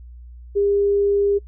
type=tone; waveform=sine; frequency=403.2 Hz; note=G4; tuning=49 cents sharp; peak=-15 dBFS; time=0.55-1.39 s; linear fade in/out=20 ms; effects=noise-tail reverb RT60 0.1 s tail -23 dB re dry + added 60 Hz sine -37 dBFS peak until 1.47 s